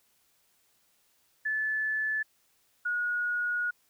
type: tone pair in turn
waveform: sine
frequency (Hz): 1737 / 1448.5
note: A6 / F#6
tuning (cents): -23 / -37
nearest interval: minor third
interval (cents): 314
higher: first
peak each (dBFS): -27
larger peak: neither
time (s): 1.45-2.23 / 2.85-3.71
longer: second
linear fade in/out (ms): 10
effects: white hiss -69 dBFS RMS until 3.89 s